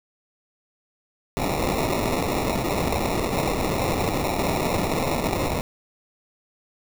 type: noise with sample-and-hold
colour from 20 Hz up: violet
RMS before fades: -24 dBFS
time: 1.37-5.61 s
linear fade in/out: 0 ms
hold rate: 1575 Hz
effects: none

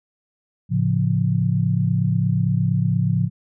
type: chord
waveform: sine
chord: A augmented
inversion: none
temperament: equal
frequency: 110 / 138.59 / 174.61 Hz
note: A2 / C#3 / E#3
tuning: 0 / 0 / 0 cents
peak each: -21 dBFS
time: 0.69-3.3 s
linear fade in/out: 50 ms
effects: none

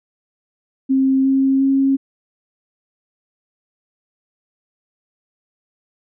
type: tone with pitch steps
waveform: sine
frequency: 266.4 / 268.7 / 271.1 Hz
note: C4 / C4 / C#4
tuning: +31 / +46 / -38 cents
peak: -12 dBFS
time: 0.89-1.97 s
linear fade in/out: 20 ms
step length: 360 ms
effects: none

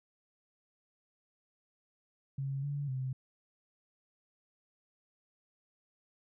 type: tone with pitch steps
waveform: sine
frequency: 136.8 / 143.1 / 130.6 Hz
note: C#3 / D3 / C3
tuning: -23 / -45 / -3 cents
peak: -33 dBFS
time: 2.38-3.13 s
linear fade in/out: 5 ms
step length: 250 ms
effects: none

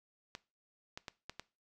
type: clicks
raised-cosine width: 0.2 ms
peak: -25 dBFS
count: 5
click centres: 0.351 / 0.975 / 1.082 / 1.296 / 1.396 s
effects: noise-tail reverb RT60 0.3 s tail -20 dB re dry

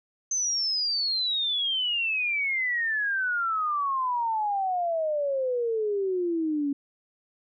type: exponential sweep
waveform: sine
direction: down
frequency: 6272 to 277.2 Hz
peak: -24 dBFS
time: 0.31-6.73 s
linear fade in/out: 5 ms
effects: none

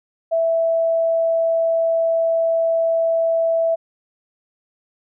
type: tone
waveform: sine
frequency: 659.3 Hz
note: E5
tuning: in tune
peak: -15 dBFS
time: 0.31-3.76 s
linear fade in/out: 20 ms
effects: none

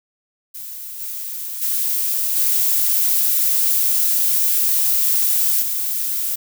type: noise with level steps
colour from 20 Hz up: violet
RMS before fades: -32 / -28 / -20 / -17 / -22 dBFS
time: 0.54-6.36 s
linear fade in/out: 10 ms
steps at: 0.99 / 1.61 / 2.35 / 5.61 s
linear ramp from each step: 20 ms
effects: none

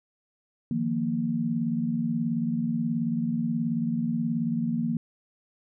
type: chord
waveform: sine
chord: Eb suspended second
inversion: none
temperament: equal with one note detuned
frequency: 156.01 / 174.61 / 233.1 Hz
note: Eb3 / F3 / Bb3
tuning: +5 / 0 / 0 cents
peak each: -32 / -31 / -26 dBFS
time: 0.71-4.97 s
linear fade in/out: 2 ms
effects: none

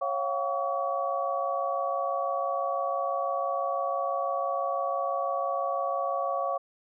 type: tone cluster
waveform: sine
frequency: 549 / 695 / 755 / 1131 Hz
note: C#5 / F5 / F#5 / C#6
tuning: -17 / -9 / +35 / +34 cents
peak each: -31 / -32 / -35 / -31 dBFS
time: 0.01-6.58 s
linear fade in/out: 10 ms
effects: none

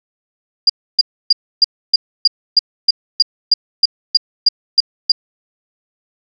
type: tone bursts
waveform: sine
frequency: 4827 Hz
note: D8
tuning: 47 cents sharp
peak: -5 dBFS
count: 15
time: 0.67-5.12 s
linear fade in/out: 5 ms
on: 26 ms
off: 290 ms
effects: none

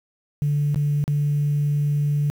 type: tone with dropouts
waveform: sine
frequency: 145.9 Hz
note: D3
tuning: 11 cents flat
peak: -17 dBFS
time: 0.42-2.3 s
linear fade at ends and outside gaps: 0 ms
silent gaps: 0.745-0.759 / 1.04-1.079 s
effects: tanh soft clip ceiling -14 dBFS + 8-bit

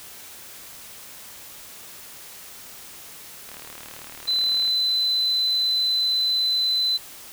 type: click train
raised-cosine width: 0.3 ms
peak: -24 dBFS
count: 46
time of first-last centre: 3.49-4.677 s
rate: 37.9 Hz
type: tone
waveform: sine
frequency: 4028 Hz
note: B7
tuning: 33 cents sharp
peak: -19 dBFS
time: 4.27-6.98 s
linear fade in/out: 20 ms
effects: white hiss -42 dBFS RMS until 7.32 s

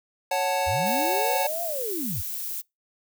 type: chord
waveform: square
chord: F# minor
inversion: second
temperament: equal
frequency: 554.4 / 740 / 880 Hz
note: C#5 / F#5 / A5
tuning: 0 / 0 / 0 cents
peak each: -28 dBFS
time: 0.31-1.47 s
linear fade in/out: 5 ms
type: linear two-way sweep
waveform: sine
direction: up then down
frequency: 66.7 to 698 to 66.7 Hz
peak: -29 dBFS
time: 0.66-2.22 s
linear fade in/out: 20 ms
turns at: 1.63 s
type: noise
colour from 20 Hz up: violet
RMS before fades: -32 dBFS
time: 0.85-2.62 s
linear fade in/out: 20 ms
effects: noise-tail reverb RT60 0.2 s tail -25 dB re dry

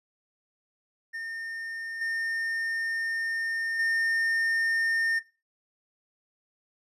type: tone with level steps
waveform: triangle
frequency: 1820 Hz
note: A#6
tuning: 42 cents flat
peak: -31 / -25 / -21 dBFS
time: 1.13-5.2 s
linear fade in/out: 20 ms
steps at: 2.01 / 3.79 s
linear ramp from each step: 5 ms
effects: noise-tail reverb RT60 0.3 s tail -17 dB re dry + resampled to 32000 Hz

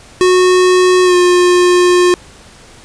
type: tone with pitch glide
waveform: square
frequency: 366.1 to 357.3 Hz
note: F#4 to F4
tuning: -18 to +40 cents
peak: -7 dBFS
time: 0.21-2.14 s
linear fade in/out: 0 ms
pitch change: -42 cents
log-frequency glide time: 1.04-1.15 s
effects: pink hiss -39 dBFS RMS until 2.84 s + resampled to 22050 Hz

